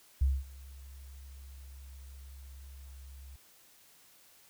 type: tone with ADSR envelope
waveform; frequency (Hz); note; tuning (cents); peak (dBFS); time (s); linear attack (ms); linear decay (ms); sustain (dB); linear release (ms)
sine; 67.3; C2; +49; -22; 0.21-3.36; 8; 220; -24; 4
effects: white hiss -61 dBFS RMS until 4.49 s